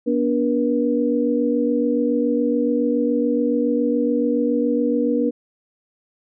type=tone cluster; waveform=sine; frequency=242.5 / 289.6 / 479.5 Hz; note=B3 / D4 / A#4; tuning=-31 / -24 / +49 cents; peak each=-21 dBFS; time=0.06-5.31 s; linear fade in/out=20 ms; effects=none